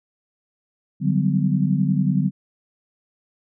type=chord; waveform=sine; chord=G major seventh; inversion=second; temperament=equal with one note detuned; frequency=146.83 / 185 / 196 / 252.3 Hz; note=D3 / F#3 / G3 / B3; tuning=0 / 0 / 0 / +37 cents; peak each=-21 / -21 / -23 / -26 dBFS; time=1-2.31 s; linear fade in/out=50 ms; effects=none